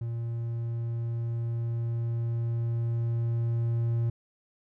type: tone with level ramp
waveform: triangle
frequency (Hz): 116.54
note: A#2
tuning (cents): 0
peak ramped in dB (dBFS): -28 to -22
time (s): 0.01-4.1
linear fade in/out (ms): 5
effects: none